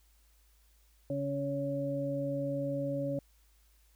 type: harmonic tone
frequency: 140 Hz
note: C#3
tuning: 18 cents sharp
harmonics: 1 / 2 / 4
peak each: -37 / -36 / -34 dBFS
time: 1.1-3.19 s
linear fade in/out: 2 ms
effects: added 53 Hz sine -63 dBFS peak until 3.95 s + white hiss -70 dBFS RMS until 3.95 s